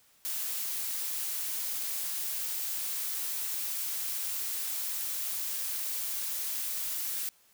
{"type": "noise", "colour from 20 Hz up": "blue", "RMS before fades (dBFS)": -34, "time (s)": [0.25, 7.29], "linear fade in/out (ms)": 0, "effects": ["white hiss -64 dBFS RMS until 7.53 s"]}